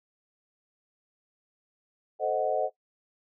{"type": "chord", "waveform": "sine", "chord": "A diminished seventh", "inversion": "none", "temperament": "equal", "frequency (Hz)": [440, 523.3, 622.3, 740], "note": ["A4", "C5", "Eb5", "Gb5"], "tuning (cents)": [0, 0, 0, 0], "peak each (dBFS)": [-32, -31, -29, -29], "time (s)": [2.19, 2.7], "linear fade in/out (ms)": 50, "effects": ["noise-tail reverb RT60 0.1 s tail -17 dB re dry"]}